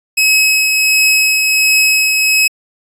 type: tone with tremolo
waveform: sawtooth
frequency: 2561 Hz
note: D#7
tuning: 49 cents sharp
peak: -4 dBFS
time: 0.17-2.48 s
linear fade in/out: 10 ms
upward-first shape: triangle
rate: 1.4 Hz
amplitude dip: 35%
effects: resampled to 32000 Hz